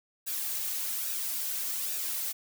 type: noise with flanger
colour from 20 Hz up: blue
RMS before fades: -33 dBFS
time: 0.26-2.33 s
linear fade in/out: 20 ms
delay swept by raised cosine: 0.94 to 3.04 ms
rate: 1.2 Hz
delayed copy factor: -0.55
effects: none